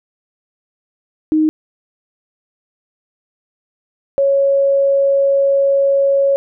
sine tone pair in turn, 311.1 / 553.1 Hz, D#4 / C#5, 0 / -4 cents, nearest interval minor seventh, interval 996 cents, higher second, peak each -10 dBFS, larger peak neither, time 1.32-1.49 / 4.18-6.36 s, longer second, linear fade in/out 0 ms, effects none

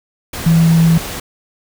sine tone in noise, 164.81 Hz, E3, in tune, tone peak -7 dBFS, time 0.46-0.98 s, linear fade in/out 5 ms, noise pink, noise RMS -25 dBFS, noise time 0.33-1.2 s, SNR +15 dB, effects none

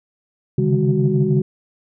sine tone cluster, 135.5 / 142 / 154.4 / 202.5 / 371.6 Hz, C#3 / C#3 / D#3 / G#3 / F#4, -39 / +42 / -13 / -43 / +7 cents, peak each -20 dBFS, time 0.58-1.42 s, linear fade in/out 5 ms, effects tanh soft clip ceiling -4 dBFS

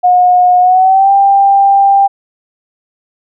sine tone with pitch glide, 722 to 791.9 Hz, F#5 to G5, -43 to +17 cents, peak -4 dBFS, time 0.03-2.08 s, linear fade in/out 20 ms, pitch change +160 cents, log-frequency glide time 0.6-1.12 s, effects none

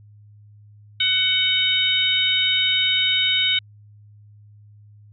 harmonic tone with a mistuned harmonic, 745 Hz, F#5, 12 cents sharp, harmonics 2 / 3 / 4 / 5, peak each -30 / -24 / -21 / -20 dBFS, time 1-3.59 s, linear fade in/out 5 ms, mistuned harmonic 4, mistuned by +28 cents, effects added 104 Hz sine -45 dBFS peak until 5.12 s

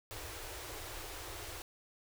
pink band-stop noise, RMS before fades -45 dBFS, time 0.11-1.62 s, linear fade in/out 0 ms, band 120 to 300 Hz, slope 96 dB/octave, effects none

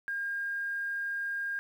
sine tone with quantisation, 1613 Hz, G6, 49 cents sharp, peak -31 dBFS, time 0.08-1.59 s, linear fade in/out 0 ms, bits 10, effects none

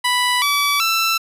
15% pulse tone with pitch steps, 987.8 / 1147.9 / 1333.9 Hz, B5 / D6 / E6, 0 / -40 / +20 cents, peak -9 dBFS, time 0.04-1.18 s, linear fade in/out 10 ms, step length 380 ms, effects resampled to 32000 Hz

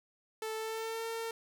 sawtooth tone with pitch glide, 439.5 to 454.7 Hz, A4 to A#4, -2 to -43 cents, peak -32 dBFS, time 0.42-1.31 s, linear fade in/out 2 ms, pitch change +59 cents, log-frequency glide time 0.55-1.06 s, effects none

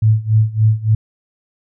sine tone with tremolo, 109.3 Hz, A2, 11 cents flat, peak -7 dBFS, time 0.02-0.95 s, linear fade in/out 5 ms, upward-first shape sine, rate 3.5 Hz, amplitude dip 90%, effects none

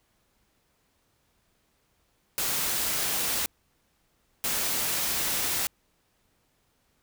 white noise bursts at uneven times, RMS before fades -28 dBFS, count 2, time 2.38-3.46 / 4.44-5.67 s, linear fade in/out 0 ms, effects pink hiss -70 dBFS RMS until 7.02 s

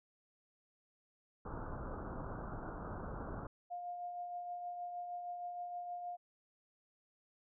pink low-pass noise, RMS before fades -44 dBFS, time 1.45-3.47 s, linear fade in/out 5 ms, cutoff 1500 Hz, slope 96 dB/octave
sine tone with tremolo, 707 Hz, F5, 21 cents sharp, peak -39 dBFS, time 3.7-6.17 s, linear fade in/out 20 ms, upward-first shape triangle, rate 6.4 Hz, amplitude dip 40%
effects none

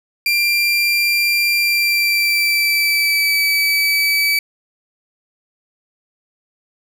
30% pulse tone with pitch glide, 2375 to 2297 Hz, D7 to D7, +19 to -39 cents, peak -11 dBFS, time 0.26-4.39 s, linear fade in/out 2 ms, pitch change -58 cents, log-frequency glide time 1.57-3.41 s, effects none

